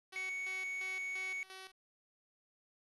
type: tone with tremolo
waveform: 5% pulse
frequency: 378.8 Hz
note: F#4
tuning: 41 cents sharp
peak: -37 dBFS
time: 0.12-1.72 s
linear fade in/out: 10 ms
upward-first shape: square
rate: 2.9 Hz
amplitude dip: 70%
type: tone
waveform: triangle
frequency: 2227 Hz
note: C#7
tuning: 7 cents sharp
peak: -36 dBFS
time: 0.16-1.43 s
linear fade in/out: 0 ms
effects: resampled to 24000 Hz + 12-bit